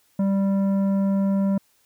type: tone with tanh clipping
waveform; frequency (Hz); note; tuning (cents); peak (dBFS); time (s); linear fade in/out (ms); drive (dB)
sine; 196; G3; 0; -20; 0.19-1.58; 5; 10
effects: white hiss -63 dBFS RMS until 1.85 s